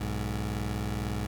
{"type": "tone pair together", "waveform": "20% pulse", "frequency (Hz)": [61.84, 104], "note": ["B1", "G#2"], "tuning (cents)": [3, 3], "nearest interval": "major sixth", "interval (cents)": 900, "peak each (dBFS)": -28, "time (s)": [0, 1.27], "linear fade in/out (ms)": 10, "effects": []}